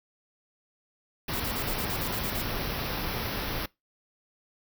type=band-stop noise; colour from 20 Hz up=pink; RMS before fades=-32 dBFS; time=1.28-3.66 s; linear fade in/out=5 ms; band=5700 to 11000 Hz; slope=96 dB/octave
type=noise bursts; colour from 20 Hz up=violet; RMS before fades=-35 dBFS; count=10; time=1.33-2.418 s; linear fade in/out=5 ms; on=71 ms; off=42 ms
effects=noise-tail reverb RT60 0.2 s tail -23 dB re dry